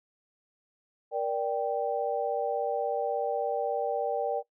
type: chord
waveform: sine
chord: G minor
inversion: first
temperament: equal with one note detuned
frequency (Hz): 470.8 / 587.3 / 784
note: Bb4 / D5 / G5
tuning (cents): +17 / 0 / 0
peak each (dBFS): -31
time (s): 1.11-4.43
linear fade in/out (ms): 50
effects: noise-tail reverb RT60 0.1 s tail -19 dB re dry